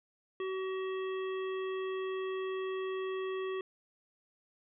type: harmonic tone with a mistuned harmonic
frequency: 378.5 Hz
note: F#4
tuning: 39 cents sharp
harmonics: 1 / 3 / 5 / 7 / 9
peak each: -34 / -44 / -48 / -51 / -53 dBFS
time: 0.4-3.61 s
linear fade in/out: 2 ms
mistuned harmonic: 9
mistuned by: -66 cents
effects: none